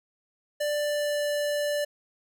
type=tone with pitch glide; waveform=square; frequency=590 to 586.3 Hz; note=D5 to D5; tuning=+8 to -3 cents; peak=-26 dBFS; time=0.6-1.85 s; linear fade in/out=10 ms; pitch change=-11 cents; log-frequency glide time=0.75-1.28 s; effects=none